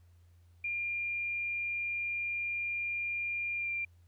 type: tone with pitch glide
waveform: sine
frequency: 2400 to 2378 Hz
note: D7 to D7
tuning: +37 to +21 cents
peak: -32 dBFS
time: 0.64-3.85 s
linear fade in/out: 5 ms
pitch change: -16 cents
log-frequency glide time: 3.57-3.69 s
effects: added 86 Hz sine -58 dBFS peak until 4.07 s + pink hiss -75 dBFS RMS until 4.07 s